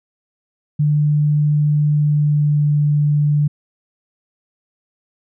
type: tone with pitch glide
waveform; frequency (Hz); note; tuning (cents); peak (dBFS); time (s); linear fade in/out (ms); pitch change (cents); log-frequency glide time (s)
sine; 148.8 to 147.52; D3 to D3; +23 to +8; -12; 0.79-3.48; 10; -15; 1.91-2.71
effects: none